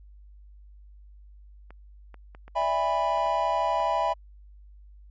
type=clicks; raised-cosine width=0.5 ms; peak=-32 dBFS; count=8; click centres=1.706 / 2.143 / 2.349 / 2.48 / 2.618 / 3.175 / 3.264 / 3.802 s
type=chord; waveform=triangle; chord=E dominant seventh; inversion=third; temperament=equal with one note detuned; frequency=587.3 / 659.3 / 813.5 / 987.8 Hz; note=D5 / E5 / G#5 / B5; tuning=0 / 0 / -36 / 0 cents; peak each=-31 / -26 / -27 / -25 dBFS; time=2.55-4.14 s; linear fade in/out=20 ms
effects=added 50 Hz sine -47 dBFS peak until 5.1 s + resampled to 16000 Hz